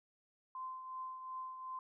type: tone with tremolo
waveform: sine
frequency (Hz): 1036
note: C6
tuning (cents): -17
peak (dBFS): -40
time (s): 0.55-1.79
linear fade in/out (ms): 2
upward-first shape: triangle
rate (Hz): 2.7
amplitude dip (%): 55
effects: none